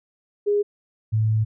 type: tone pair in turn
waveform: sine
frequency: 411.1 / 109.42 Hz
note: G#4 / A2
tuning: -18 / -9 cents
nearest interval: octave + major seventh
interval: 2291 cents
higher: first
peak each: -17 dBFS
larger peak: neither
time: 0.46-0.63 / 1.12-1.45 s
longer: second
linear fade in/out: 20 ms
effects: none